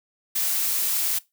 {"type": "noise", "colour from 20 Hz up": "blue", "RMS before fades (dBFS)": -24, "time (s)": [0.35, 1.19], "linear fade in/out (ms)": 10, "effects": ["noise-tail reverb RT60 0.2 s tail -20 dB re dry"]}